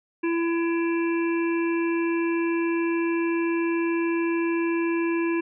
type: harmonic tone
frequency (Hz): 335.8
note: E4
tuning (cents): +32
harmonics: 1 / 3 / 5 / 7 / 8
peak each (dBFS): -22 / -34 / -36 / -36 / -38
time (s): 0.23-5.41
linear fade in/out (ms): 10
effects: none